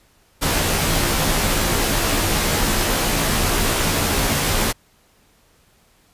pink noise with comb filter, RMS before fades -19 dBFS, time 0.41-4.73 s, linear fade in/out 20 ms, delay 16 ms, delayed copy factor -0.7, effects pink hiss -57 dBFS RMS until 6.13 s + resampled to 32000 Hz

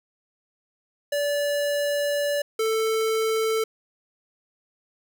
square tone pair in turn, 578 / 442.9 Hz, D5 / A4, -28 / +11 cents, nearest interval perfect fourth, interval 461 cents, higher first, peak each -23 / -22 dBFS, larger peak second, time 1.12-2.42 / 2.59-3.64 s, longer first, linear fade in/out 5 ms, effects none

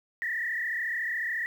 sine tone with frequency modulation, 1859 Hz, A#6, 5 cents flat, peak -28 dBFS, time 0.22-1.46 s, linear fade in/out 0 ms, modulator 34 Hz, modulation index 2.9, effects 9-bit

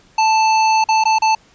square tone with dropouts, 880 Hz, A5, in tune, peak -12 dBFS, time 0.18-1.35 s, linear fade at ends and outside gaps 5 ms, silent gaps 0.841-0.887 / 1.039-1.054 / 1.186-1.22 s, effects pink hiss -51 dBFS RMS until 1.54 s + resampled to 16000 Hz

